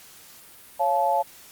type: chord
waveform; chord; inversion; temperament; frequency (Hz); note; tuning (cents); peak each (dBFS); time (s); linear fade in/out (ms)
sine; Db augmented; none; just; 554.4 / 693 / 866.2; Db5 / F5 / A5; 0 / -14 / -27; -26 / -24 / -22; 0.79-1.23; 20
effects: white hiss -48 dBFS RMS until 1.51 s + Opus 48 kbps